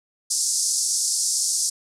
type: band-pass noise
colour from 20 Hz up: pink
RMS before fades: -23 dBFS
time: 0.3-1.7 s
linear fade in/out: 10 ms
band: 5000 to 10000 Hz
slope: 48 dB/octave
effects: none